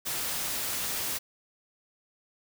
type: noise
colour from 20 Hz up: white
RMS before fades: -32 dBFS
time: 0.05-1.19 s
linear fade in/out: 20 ms
effects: none